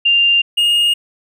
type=tone pair in turn; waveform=sine / triangle; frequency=2793 / 2847 Hz; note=F7 / F7; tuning=-1 / +33 cents; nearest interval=unison; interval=34 cents; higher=second; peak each=-9 dBFS; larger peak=neither; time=0.05-0.42 / 0.57-0.94 s; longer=neither; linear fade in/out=10 ms; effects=none